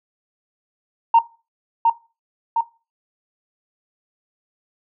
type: tone with echo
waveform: sine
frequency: 920 Hz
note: A#5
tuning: 23 cents flat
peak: -7 dBFS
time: 1.14-1.19 s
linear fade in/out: 5 ms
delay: 710 ms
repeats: 2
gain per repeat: -4 dB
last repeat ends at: 2.61 s
effects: noise-tail reverb RT60 0.3 s tail -17 dB re dry + tanh soft clip ceiling -5 dBFS